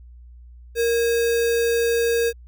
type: tone with sample-and-hold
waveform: sine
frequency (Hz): 466.2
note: A#4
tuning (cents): 0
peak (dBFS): -17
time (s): 0.75-2.33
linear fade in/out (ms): 50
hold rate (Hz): 2100
effects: added 60 Hz sine -41 dBFS peak until 2.47 s